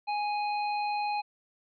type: tone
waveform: square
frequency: 830.6 Hz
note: G#5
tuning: in tune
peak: -29 dBFS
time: 0.07-1.22 s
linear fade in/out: 20 ms
effects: resampled to 11025 Hz